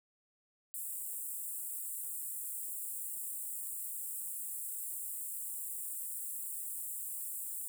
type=high-pass noise; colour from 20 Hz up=pink; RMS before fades=-41 dBFS; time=0.74-7.68 s; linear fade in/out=0 ms; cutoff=7700 Hz; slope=96 dB/octave; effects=none